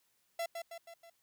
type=tone with echo; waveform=45% pulse; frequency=674 Hz; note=E5; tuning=38 cents sharp; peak=-34 dBFS; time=0.39-0.46 s; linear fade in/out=5 ms; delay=160 ms; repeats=4; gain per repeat=-5 dB; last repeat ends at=1.1 s; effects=white hiss -75 dBFS RMS until 1.22 s